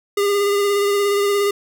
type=tone with vibrato; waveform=square; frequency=404.6 Hz; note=G#4; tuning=45 cents flat; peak=-16 dBFS; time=0.17-1.51 s; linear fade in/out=5 ms; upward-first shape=sine; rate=17 Hz; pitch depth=22 cents each way; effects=none